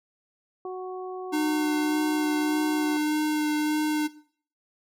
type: harmonic tone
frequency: 370 Hz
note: F#4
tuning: in tune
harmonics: 1 / 2 / 3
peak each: -32 / -38 / -42 dBFS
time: 0.65-2.97 s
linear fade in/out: 2 ms
type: tone with vibrato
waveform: square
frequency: 303.4 Hz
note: D#4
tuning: 44 cents flat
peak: -24 dBFS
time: 1.32-4.08 s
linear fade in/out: 20 ms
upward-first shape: sine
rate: 1.7 Hz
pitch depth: 11 cents each way
effects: noise-tail reverb RT60 0.5 s tail -17 dB re dry